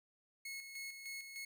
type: tone with tremolo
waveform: sawtooth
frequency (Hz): 2181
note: C#7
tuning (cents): -29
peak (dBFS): -40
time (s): 0.45-1.45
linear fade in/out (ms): 5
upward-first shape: square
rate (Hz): 3.3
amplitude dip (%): 50
effects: none